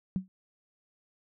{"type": "tone with exponential decay", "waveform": "sine", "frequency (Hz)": 187.6, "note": "F#3", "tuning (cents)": 24, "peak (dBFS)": -23, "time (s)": [0.16, 0.28], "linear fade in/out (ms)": 0, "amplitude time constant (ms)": 25, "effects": []}